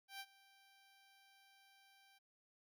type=tone with ADSR envelope; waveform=10% pulse; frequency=784 Hz; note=G5; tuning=in tune; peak=-38 dBFS; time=0.08-2.19 s; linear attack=120 ms; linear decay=52 ms; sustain=-21 dB; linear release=17 ms; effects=none